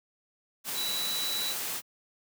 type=tone in noise; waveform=sine; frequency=3939 Hz; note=B7; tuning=5 cents flat; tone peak=-31 dBFS; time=0.74-1.55 s; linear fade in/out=50 ms; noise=white; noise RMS=-34 dBFS; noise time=0.64-1.82 s; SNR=0 dB; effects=high-pass 150 Hz 12 dB/octave